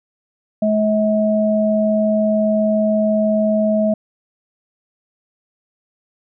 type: tone pair together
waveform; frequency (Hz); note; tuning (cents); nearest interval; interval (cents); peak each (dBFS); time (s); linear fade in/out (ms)
sine; 213.9 / 640.4; A3 / D#5; -49 / +50; octave + perfect fifth; 1899; -16 / -16; 0.62-3.94; 5
effects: none